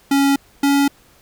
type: tone pair in turn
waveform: square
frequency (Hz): 277.9 / 280.8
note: C#4 / C#4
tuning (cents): +4 / +22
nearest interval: unison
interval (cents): 18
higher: second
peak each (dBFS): -13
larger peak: neither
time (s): 0.11-0.36 / 0.63-0.88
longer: neither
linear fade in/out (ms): 5
effects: pink hiss -52 dBFS RMS until 1.21 s